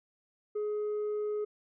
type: tone with tanh clipping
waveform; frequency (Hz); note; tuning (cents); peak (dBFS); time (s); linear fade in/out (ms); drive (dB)
sine; 420.3; G#4; +21; -31; 0.55-1.45; 10; 2
effects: none